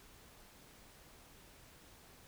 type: silence
effects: pink hiss -60 dBFS RMS until 2.27 s